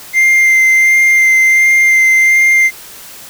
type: tone with vibrato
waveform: triangle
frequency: 2093 Hz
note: C7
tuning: in tune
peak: -4 dBFS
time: 0.13-2.71 s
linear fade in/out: 50 ms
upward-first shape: sine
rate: 1.4 Hz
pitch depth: 12 cents each way
effects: white hiss -33 dBFS RMS until 3.29 s